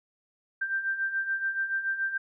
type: beating tone pair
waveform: sine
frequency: 1568 / 1575 Hz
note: G6 / G6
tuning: 0 / +8 cents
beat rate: 7 Hz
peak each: -34 / -28 dBFS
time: 0.61-2.18 s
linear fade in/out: 10 ms
effects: none

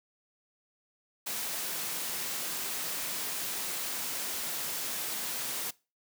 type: noise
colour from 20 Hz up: white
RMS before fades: -35 dBFS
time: 1.26-5.71 s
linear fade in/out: 10 ms
effects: noise-tail reverb RT60 0.3 s tail -22 dB re dry + high-pass 150 Hz 12 dB/octave

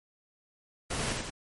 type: noise with echo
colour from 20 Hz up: pink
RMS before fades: -33 dBFS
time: 0.9-1.13 s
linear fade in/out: 10 ms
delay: 87 ms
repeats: 2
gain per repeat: -3 dB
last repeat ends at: 1.304 s
effects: MP3 48 kbps

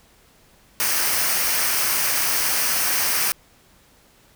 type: noise with comb filter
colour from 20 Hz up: white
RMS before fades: -21 dBFS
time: 0.8-3.32 s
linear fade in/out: 0 ms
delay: 0.27 ms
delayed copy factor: -0.5
effects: pink hiss -55 dBFS RMS until 4.35 s

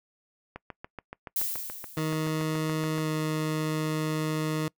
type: click train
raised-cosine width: 0.5 ms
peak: -23 dBFS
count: 18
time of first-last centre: 0.56-2.982 s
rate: 7.02 Hz
type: noise with exponential decay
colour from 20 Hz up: violet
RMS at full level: -27 dBFS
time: 1.36-2.51 s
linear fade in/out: 2 ms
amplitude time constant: 250 ms
type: tone with pitch glide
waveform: 20% pulse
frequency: 156.9 to 155.73 Hz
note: D#3 to D#3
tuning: +15 to +2 cents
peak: -22 dBFS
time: 1.97-4.68 s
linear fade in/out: 2 ms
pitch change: -13 cents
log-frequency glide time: 3.02-3.08 s
effects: noise-tail reverb RT60 0.1 s tail -24 dB re dry

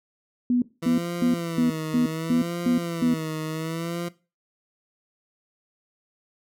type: tone bursts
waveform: sine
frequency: 245.5 Hz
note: B3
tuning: 10 cents flat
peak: -18 dBFS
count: 8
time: 0.5-3.14 s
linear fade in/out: 2 ms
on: 120 ms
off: 240 ms
type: tone with vibrato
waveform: 20% pulse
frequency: 164.81 Hz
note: E3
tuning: in tune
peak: -23 dBFS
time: 0.82-4.09 s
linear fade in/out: 10 ms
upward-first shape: sine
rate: 0.68 Hz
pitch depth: 87 cents each way
effects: noise-tail reverb RT60 0.3 s tail -18 dB re dry

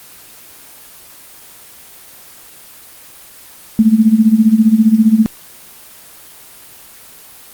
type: tone with tremolo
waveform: sine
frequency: 220 Hz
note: A3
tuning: in tune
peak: -3 dBFS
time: 3.79-5.26 s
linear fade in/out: 0 ms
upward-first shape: sine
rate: 15 Hz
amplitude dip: 80%
effects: white hiss -38 dBFS RMS until 7.53 s + Opus 24 kbps

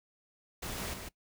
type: noise with echo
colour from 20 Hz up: pink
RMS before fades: -39 dBFS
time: 0.62-0.94 s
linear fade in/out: 10 ms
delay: 150 ms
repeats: 1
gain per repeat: -5 dB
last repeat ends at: 1.09 s
effects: noise-tail reverb RT60 0.1 s tail -20 dB re dry

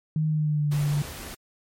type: tone with pitch glide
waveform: sine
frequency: 155.56 to 145.98 Hz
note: D#3 to D3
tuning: 0 to -10 cents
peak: -21 dBFS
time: 0.16-1.02 s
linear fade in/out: 2 ms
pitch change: -110 cents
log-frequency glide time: 0.27-0.75 s
type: noise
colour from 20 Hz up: pink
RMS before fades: -38 dBFS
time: 0.71-1.35 s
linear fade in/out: 10 ms
effects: MP3 64 kbps

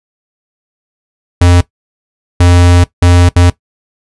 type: tone bursts at uneven times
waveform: square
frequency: 88.1 Hz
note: F2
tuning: 16 cents sharp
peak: -4 dBFS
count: 4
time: 1.41-1.61 / 2.4-2.84 / 3.02-3.29 / 3.36-3.5 s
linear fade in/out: 5 ms
effects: noise-tail reverb RT60 0.1 s tail -17 dB re dry + resampled to 24000 Hz

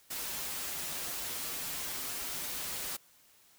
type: noise with comb filter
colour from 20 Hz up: white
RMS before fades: -38 dBFS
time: 0.1-2.97 s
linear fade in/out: 10 ms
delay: 9.1 ms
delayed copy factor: -0.55
effects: white hiss -63 dBFS RMS until 3.58 s

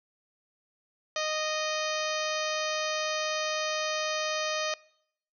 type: harmonic tone with a mistuned harmonic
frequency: 619 Hz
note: D#5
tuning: 9 cents flat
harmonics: 1 / 2 / 3 / 4 / 5 / 6 / 7 / 8 / 9 / 10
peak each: -32 / -35 / -37 / -38 / -39 / -40 / -40 / -41 / -42 / -42 dBFS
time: 1.16-4.74 s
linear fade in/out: 2 ms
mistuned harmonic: 9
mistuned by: +53 cents
effects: noise-tail reverb RT60 0.7 s tail -23 dB re dry

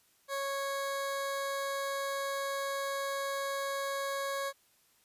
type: tone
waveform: 20% pulse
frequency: 552 Hz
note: C#5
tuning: 7 cents flat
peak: -28 dBFS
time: 0.28-4.53 s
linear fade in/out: 50 ms
effects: white hiss -68 dBFS RMS until 5.04 s + resampled to 32000 Hz

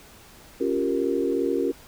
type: chord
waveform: sine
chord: G half-diminished seventh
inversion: second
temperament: equal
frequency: 277.2 / 349.2 / 392 / 466.2 Hz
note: Db4 / F4 / G4 / Bb4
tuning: 0 / 0 / 0 / 0 cents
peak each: -27 dBFS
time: 0.6-1.72 s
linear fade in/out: 10 ms
effects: pink hiss -49 dBFS RMS until 1.87 s

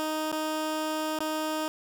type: tone with dropouts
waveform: 15% pulse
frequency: 311.1 Hz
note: D#4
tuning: in tune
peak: -22 dBFS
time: 0-1.68 s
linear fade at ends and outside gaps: 0 ms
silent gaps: 0.317-0.326 / 1.189-1.205 s
effects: none

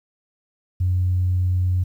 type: tone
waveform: sine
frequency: 90.9 Hz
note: F#2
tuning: 30 cents flat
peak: -16 dBFS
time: 0.8-1.84 s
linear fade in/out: 10 ms
effects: tanh soft clip ceiling -12 dBFS + 9-bit

